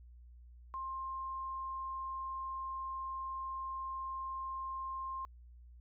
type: tone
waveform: sine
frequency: 1059 Hz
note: C6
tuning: 21 cents sharp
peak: -38 dBFS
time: 0.74-5.25 s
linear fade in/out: 0 ms
effects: added 60 Hz sine -53 dBFS peak until 5.8 s